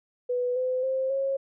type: tone with pitch steps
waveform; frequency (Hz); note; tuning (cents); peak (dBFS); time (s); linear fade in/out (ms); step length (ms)
sine; 493.9 / 509.8 / 526.3 / 543.3; B4 / C5 / C5 / C#5; 0 / -45 / +10 / -35; -24; 0.29-1.37; 10; 270
effects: none

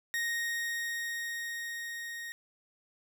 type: tone with level ramp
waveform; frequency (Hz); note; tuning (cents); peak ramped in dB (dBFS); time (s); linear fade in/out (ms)
40% pulse; 1865; A#6; 0; -29 to -38; 0.14-2.32; 0
effects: none

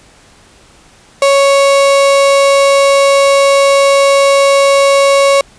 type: tone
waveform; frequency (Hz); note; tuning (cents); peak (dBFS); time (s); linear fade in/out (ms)
35% pulse; 554.4; C#5; 0; -4; 1.22-5.41; 2
effects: pink hiss -43 dBFS RMS until 5.58 s + resampled to 22050 Hz

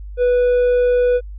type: tone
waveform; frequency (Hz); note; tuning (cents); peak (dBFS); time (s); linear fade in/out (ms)
triangle; 492.2; B4; -6; -10; 0.17-1.21; 50
effects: added 50 Hz sine -29 dBFS peak until 1.38 s + resampled to 8000 Hz

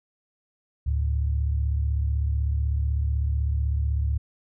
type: tone pair together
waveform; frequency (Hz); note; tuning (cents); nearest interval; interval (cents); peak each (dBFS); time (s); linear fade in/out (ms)
sine; 72.21 / 108.2; D2 / A2; -29 / -29; perfect fifth; 700; -22 / -29; 0.86-4.18; 10
effects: none

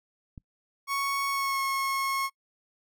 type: click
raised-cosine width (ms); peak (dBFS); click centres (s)
5; -30; 0.378
type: tone with pitch glide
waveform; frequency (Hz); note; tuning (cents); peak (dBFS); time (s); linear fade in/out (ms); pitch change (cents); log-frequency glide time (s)
30% pulse; 1108.7 to 1089; C#6 to C#6; 0 to -31; -24; 0.87-2.3; 50; -31; 1.29-1.6
effects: noise-tail reverb RT60 0.1 s tail -25 dB re dry

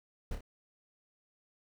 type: noise with echo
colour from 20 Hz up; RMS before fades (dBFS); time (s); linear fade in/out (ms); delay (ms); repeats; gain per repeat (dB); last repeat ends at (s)
brown; -36; 0.31-0.35; 2; 29; 2; -6; 0.408
effects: none

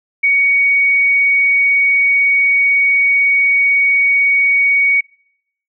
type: tone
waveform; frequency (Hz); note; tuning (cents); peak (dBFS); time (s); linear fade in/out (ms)
sine; 2241; C#7; +18; -9; 0.23-5.01; 10
effects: noise-tail reverb RT60 0.7 s tail -25 dB re dry

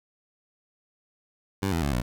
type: tone with pitch steps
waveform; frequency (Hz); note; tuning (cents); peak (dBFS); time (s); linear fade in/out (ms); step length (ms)
15% pulse; 97.4 / 83.33 / 71.3 / 61; G2 / E2 / C#2 / B1; -11 / +19 / +49 / -21; -18; 1.62-2.02; 10; 100
effects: 10-bit

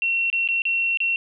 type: tone with dropouts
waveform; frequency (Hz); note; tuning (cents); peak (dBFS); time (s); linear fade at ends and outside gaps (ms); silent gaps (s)
sine; 2723; F7; -44; -19; 0.02-1.16; 1; 0.301-0.328 / 0.476-0.487 / 0.62-0.653 / 0.973-1.003
effects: none

